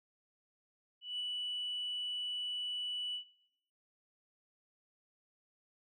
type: tone with ADSR envelope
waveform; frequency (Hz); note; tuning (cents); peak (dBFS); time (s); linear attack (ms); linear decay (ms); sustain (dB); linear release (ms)
sine; 2960; F#7; 0; -33; 1.01-3.24; 190; 5; -2; 96
effects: noise-tail reverb RT60 0.8 s tail -20 dB re dry + tanh soft clip ceiling -32 dBFS